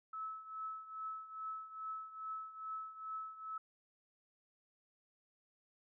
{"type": "tone with tremolo", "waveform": "sine", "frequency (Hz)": 1300, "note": "E6", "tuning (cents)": -24, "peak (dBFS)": -39, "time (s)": [0.13, 3.58], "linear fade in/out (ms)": 5, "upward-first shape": "triangle", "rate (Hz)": 2.4, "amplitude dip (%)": 80, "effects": []}